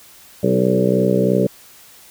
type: harmonic tone with a mistuned harmonic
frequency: 63 Hz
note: B1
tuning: 35 cents sharp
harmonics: 2 / 3 / 4 / 5 / 6 / 7 / 8 / 9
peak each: -23 / -18 / -24 / -24 / -22 / -20 / -23 / -22 dBFS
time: 0.43-1.47 s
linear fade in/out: 5 ms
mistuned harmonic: 6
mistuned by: +20 cents
effects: white hiss -45 dBFS RMS until 2.1 s